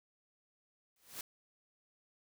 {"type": "noise with exponential growth", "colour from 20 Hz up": "white", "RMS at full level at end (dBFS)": -40, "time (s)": [0.96, 1.21], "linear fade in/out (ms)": 2, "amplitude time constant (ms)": 54, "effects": []}